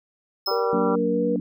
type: tone with exponential decay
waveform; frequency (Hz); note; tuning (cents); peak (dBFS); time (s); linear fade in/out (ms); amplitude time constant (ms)
square; 5160; E8; -38; -23; 0.46-0.73; 5; 57
type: harmonic tone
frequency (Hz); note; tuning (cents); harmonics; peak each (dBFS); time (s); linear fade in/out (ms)
194.8; G3; -11; 2 / 3 / 4 / 5 / 6 / 7; -31 / -31 / -31 / -31 / -31 / -31; 0.47-0.96; 10
type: tone with pitch glide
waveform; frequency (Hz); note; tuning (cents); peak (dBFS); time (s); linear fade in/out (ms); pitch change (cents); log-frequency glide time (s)
sine; 470.1 to 479.4; A#4 to A#4; +15 to +48; -22; 0.51-1.36; 2; +33; 1.1-1.23
type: chord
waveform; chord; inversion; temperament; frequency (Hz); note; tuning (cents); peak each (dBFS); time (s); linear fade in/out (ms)
sine; Gb augmented; none; just; 185 / 231.2 / 289.1; Gb3 / Bb3 / D4; 0 / -14 / -27; -27; 0.73-1.4; 2
effects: none